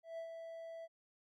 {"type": "tone with ADSR envelope", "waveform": "triangle", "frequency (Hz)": 659.3, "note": "E5", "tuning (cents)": 0, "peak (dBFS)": -39, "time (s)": [0.03, 0.88], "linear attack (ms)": 150, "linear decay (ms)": 92, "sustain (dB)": -5, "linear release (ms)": 38, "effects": []}